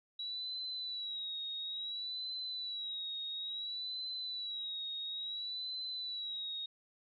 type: tone with vibrato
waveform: sine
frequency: 3890 Hz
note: B7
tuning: 27 cents flat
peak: -38 dBFS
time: 0.19-6.66 s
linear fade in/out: 5 ms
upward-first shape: sine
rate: 0.58 Hz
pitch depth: 67 cents each way
effects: none